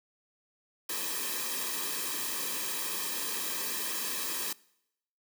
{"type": "noise with comb filter", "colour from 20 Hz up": "white", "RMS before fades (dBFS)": -34, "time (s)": [0.89, 4.53], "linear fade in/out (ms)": 5, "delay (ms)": 1.4, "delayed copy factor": -0.75, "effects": ["noise-tail reverb RT60 0.8 s tail -23 dB re dry", "high-pass 200 Hz 12 dB/octave"]}